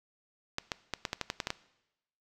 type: clicks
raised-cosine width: 0.2 ms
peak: -14 dBFS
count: 10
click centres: 0.584 / 0.718 / 0.937 / 1.052 / 1.131 / 1.213 / 1.301 / 1.402 / 1.471 / 1.504 s
effects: noise-tail reverb RT60 0.9 s tail -19 dB re dry